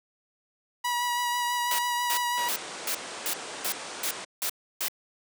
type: tone with vibrato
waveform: sawtooth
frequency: 969 Hz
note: B5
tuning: 33 cents flat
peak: -22 dBFS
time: 0.84-2.49 s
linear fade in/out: 10 ms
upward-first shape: sine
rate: 6.1 Hz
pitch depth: 15 cents each way
type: noise bursts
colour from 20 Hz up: white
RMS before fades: -29 dBFS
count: 9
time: 1.71-4.883 s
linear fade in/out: 2 ms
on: 77 ms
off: 310 ms
type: low-pass noise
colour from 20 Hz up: pink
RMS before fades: -36 dBFS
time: 2.37-4.25 s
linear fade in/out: 10 ms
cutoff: 9500 Hz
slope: 96 dB/octave
effects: high-pass 400 Hz 12 dB/octave